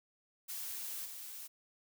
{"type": "noise with level steps", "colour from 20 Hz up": "blue", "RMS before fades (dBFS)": [-42, -47], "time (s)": [0.48, 1.48], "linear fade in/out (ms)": 20, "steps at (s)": 1.05, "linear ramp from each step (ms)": 10, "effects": []}